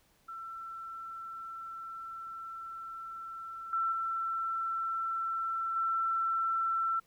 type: tone with level steps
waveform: sine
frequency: 1341 Hz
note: E6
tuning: 29 cents sharp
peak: -40 / -28 / -31 / -28 dBFS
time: 0.28-7 s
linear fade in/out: 10 ms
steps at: 3.73 / 3.92 / 5.76 s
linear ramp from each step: 2 ms
effects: pink hiss -68 dBFS RMS until 7.06 s